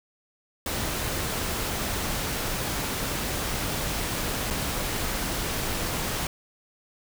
pink noise with dropouts, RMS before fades -29 dBFS, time 0.66-6.27 s, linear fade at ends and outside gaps 2 ms, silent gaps 4.503-4.507 s, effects none

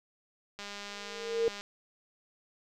click train, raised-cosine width 0.2 ms, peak -25 dBFS, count 208, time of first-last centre 0.59-1.61 s, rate 203 Hz
sine tone with exponential growth, 459.2 Hz, A#4, 26 cents flat, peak -22 dBFS, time 0.88-1.48 s, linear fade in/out 0 ms, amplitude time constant 130 ms
effects none

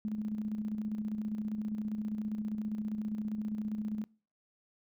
sine tone with tremolo, 213.6 Hz, G#3, 49 cents sharp, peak -31 dBFS, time 0.05-4.04 s, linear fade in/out 0 ms, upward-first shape square, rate 15 Hz, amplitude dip 45%, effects noise-tail reverb RT60 0.4 s tail -24 dB re dry

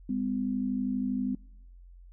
sine tone pair together, 201.8 / 254.3 Hz, G#3 / C4, -49 / -49 cents, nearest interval major third, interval 400 cents, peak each -32 / -29 dBFS, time 0.09-1.35 s, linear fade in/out 5 ms, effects noise-tail reverb RT60 0.8 s tail -24 dB re dry + added 44 Hz sine -48 dBFS peak until 2.12 s

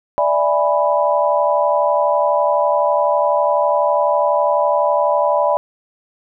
sine chord, E dominant seventh, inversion third, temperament equal with one note detuned, 587.3 / 659.3 / 827.7 / 987.8 Hz, D5 / E5 / G#5 / B5, 0 / 0 / -6 / 0 cents, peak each -16 / -20 / -21 / -18 dBFS, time 0.18-5.57 s, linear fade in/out 0 ms, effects none

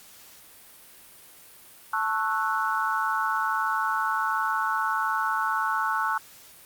sine chord, F# minor seventh, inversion first, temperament equal with one note detuned, 880 / 1101.1 / 1318.5 / 1480 Hz, A5 / C#6 / E6 / F#6, 0 / -12 / 0 / 0 cents, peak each -29 dBFS, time 1.93-6.18 s, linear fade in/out 5 ms, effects white hiss -50 dBFS RMS until 6.65 s + Opus 48 kbps

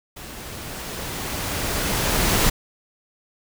pink noise with level ramp, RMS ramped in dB -38 to -18 dBFS, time 0.16-2.5 s, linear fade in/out 10 ms, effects none

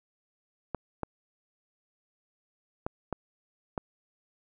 clicks, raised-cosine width 1 ms, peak -17 dBFS, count 5, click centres 0.747 / 1.033 / 2.865 / 3.127 / 3.778 s, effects none

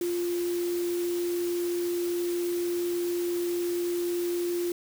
sine tone in noise, 349.2 Hz, F4, in tune, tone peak -26 dBFS, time 0.01-4.72 s, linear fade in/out 2 ms, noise white, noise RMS -41 dBFS, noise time 0.01-4.72 s, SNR +12 dB, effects none

